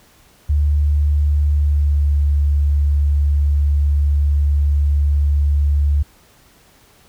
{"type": "tone with pitch glide", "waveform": "sine", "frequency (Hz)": [73.42, 72.28], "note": ["D2", "D2"], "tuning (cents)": [0, -27], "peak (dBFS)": -12, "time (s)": [0.49, 6.03], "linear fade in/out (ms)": 10, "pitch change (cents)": -27, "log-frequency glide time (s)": [1.49, 2.13], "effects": ["pink hiss -51 dBFS RMS until 7.08 s"]}